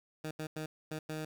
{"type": "tone bursts at uneven times", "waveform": "15% pulse", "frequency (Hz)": 155.56, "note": "D#3", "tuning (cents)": 0, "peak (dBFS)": -31, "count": 5, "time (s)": [[0.24, 0.31], [0.39, 0.47], [0.56, 0.66], [0.91, 0.99], [1.09, 1.25]], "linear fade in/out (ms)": 5, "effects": ["11-bit"]}